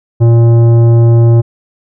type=tone with tanh clipping; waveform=triangle; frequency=116.54 Hz; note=A#2; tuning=in tune; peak=-5 dBFS; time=0.2-1.42 s; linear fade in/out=20 ms; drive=16 dB; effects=none